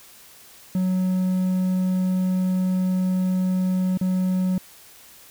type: tone with dropouts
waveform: triangle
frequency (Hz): 185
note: F#3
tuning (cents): 0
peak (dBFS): -17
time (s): 0.75-4.58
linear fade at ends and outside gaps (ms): 2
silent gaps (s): 3.974-4.012
effects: white hiss -48 dBFS RMS until 5.3 s